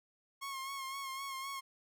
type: tone with vibrato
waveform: sawtooth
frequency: 1084 Hz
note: C#6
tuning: 39 cents flat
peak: -36 dBFS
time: 0.41-1.61 s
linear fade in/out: 20 ms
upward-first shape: sine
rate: 3.9 Hz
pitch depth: 39 cents each way
effects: none